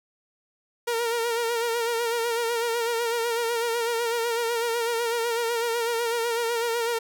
sawtooth tone with vibrato, 466.3 Hz, A#4, 1 cent sharp, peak -20 dBFS, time 0.87-6.99 s, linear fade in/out 10 ms, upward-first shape sine, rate 8 Hz, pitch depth 49 cents each way, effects none

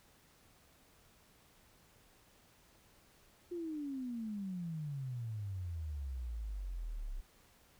sine exponential sweep, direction down, 356.9 to 32.32 Hz, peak -38 dBFS, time 3.51-7.21 s, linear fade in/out 10 ms, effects pink hiss -66 dBFS RMS until 7.79 s

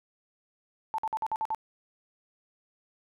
sine tone bursts, 880 Hz, A5, in tune, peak -27 dBFS, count 7, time 0.94-1.547 s, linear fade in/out 0 ms, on 43 ms, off 51 ms, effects none

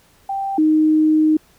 sine tone pair in turn, 784 / 310.5 Hz, G5 / D#4, 0 / -3 cents, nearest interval octave + major third, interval 1603 cents, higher first, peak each -20 / -11 dBFS, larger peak second, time 0.29-0.58 / 0.58-1.37 s, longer second, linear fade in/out 5 ms, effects pink hiss -54 dBFS RMS until 1.58 s

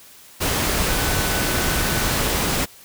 sine tone in noise, 1500 Hz, F#6, 23 cents sharp, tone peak -31 dBFS, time 0.88-2.11 s, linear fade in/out 20 ms, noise pink, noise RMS -21 dBFS, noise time 0.4-2.66 s, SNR -13 dB, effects white hiss -46 dBFS RMS until 2.84 s

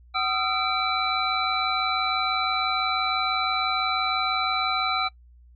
sine tone cluster, 755 / 1243 / 1349 / 2324 / 3972 Hz, F#5 / D#6 / E6 / D7 / B7, +35 / -2 / +40 / -19 / +9 cents, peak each -29 dBFS, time 0.14-5.09 s, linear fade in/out 20 ms, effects noise-tail reverb RT60 0.1 s tail -23 dB re dry + added 60 Hz sine -49 dBFS peak until 5.55 s

